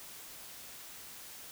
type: silence
effects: white hiss -49 dBFS RMS until 1.51 s